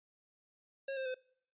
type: tone with pitch steps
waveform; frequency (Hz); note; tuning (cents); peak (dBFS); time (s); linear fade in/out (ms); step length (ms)
square; 544 / 527.9 / 512.3; C#5 / C5 / C5; -33 / +15 / -37; -37; 0.88-1.144; 5; 88
effects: noise-tail reverb RT60 0.6 s tail -23 dB re dry + resampled to 8000 Hz